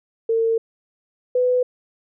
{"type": "tone pair in turn", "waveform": "sine", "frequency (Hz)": [453.5, 499.7], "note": ["A#4", "B4"], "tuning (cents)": [-48, 20], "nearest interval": "major second", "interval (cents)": 168, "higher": "second", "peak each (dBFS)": [-16, -15], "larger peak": "second", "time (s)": [[0.29, 0.58], [1.35, 1.63]], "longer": "first", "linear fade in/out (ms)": 5, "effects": []}